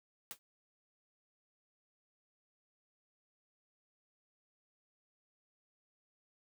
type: noise with exponential decay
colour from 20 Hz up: white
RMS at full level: -40 dBFS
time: 0.31-0.39 s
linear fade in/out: 0 ms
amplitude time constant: 16 ms
effects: high-pass 100 Hz 12 dB/octave